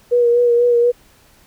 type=tone with vibrato; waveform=sine; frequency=479.3 Hz; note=A#4; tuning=48 cents sharp; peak=-10 dBFS; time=0.11-0.92 s; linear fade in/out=20 ms; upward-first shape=sine; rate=4.1 Hz; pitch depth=26 cents each way; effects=pink hiss -51 dBFS RMS until 1.46 s